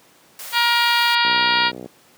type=high-pass noise; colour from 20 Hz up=white; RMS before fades=-34 dBFS; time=0.39-1.15 s; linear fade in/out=2 ms; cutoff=470 Hz; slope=48 dB/octave
type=harmonic tone; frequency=473 Hz; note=A#4; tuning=25 cents sharp; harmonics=2 / 3 / 4 / 5 / 6 / 7 / 8 / 9 / 10; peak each=-20 / -22 / -23 / -24 / -25 / -25 / -26 / -27 / -27 dBFS; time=0.52-1.72 s; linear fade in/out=50 ms
type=click train; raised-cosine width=2 ms; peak=-18 dBFS; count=39; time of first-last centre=1.25-1.86 s; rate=62.3 Hz
effects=pink hiss -52 dBFS RMS until 2.17 s + high-pass 200 Hz 12 dB/octave